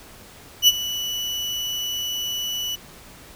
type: tone with ADSR envelope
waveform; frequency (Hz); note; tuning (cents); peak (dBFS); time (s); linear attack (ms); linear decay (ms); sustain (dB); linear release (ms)
35% pulse; 2959; F#7; -1; -7; 0.62-2.76; 58; 34; -16; 14
effects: pink hiss -45 dBFS RMS until 3.35 s